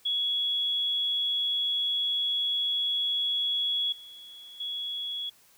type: tone with level steps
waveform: sine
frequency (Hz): 3357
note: G#7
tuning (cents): +18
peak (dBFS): -25 / -44 / -31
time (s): 0.05-5.3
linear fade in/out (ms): 10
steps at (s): 3.92 / 4.6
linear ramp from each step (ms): 5
effects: white hiss -60 dBFS RMS until 5.57 s